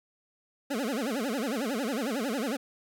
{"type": "tone with vibrato", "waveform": "25% pulse", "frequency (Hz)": 246.9, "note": "B3", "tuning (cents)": 0, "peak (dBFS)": -25, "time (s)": [0.7, 2.57], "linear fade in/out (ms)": 10, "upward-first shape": "sine", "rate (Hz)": 11, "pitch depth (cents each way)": 280, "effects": []}